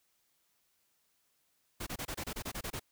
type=noise bursts; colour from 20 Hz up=pink; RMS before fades=-39 dBFS; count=11; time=1.8-2.797 s; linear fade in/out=10 ms; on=67 ms; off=26 ms; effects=white hiss -75 dBFS RMS until 2.91 s